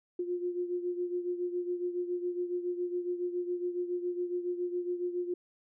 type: beating tone pair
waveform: sine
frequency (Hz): 353.5 / 360.7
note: F4 / F#4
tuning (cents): +21 / -44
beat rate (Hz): 7.2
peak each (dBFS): -32 / -38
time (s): 0.19-5.34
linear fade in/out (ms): 5
effects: none